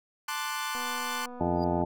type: chord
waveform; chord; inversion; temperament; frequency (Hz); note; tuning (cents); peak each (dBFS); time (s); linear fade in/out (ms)
sawtooth; D dominant seventh; second; equal; 880 / 1046.5 / 1174.7 / 1480; A5 / C6 / D6 / F#6; 0 / 0 / 0 / 0; -33; 0.28-1.26; 5
type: click train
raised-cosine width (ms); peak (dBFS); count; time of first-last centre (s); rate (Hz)
1; -31; 264; 0.75-1.819; 246
type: harmonic tone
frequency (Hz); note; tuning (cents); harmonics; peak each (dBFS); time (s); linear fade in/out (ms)
87; F2; -6; 1 / 2 / 3 / 4 / 5 / 7 / 8 / 9 / 10; -35 / -32 / -33 / -32 / -37 / -33 / -36 / -37 / -33; 1.4-1.85; 10
type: tone with exponential growth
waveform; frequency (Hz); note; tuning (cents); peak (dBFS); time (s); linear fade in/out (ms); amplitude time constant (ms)
triangle; 4802; D8; +38; -40; 1.54-1.64; 1; 20
effects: none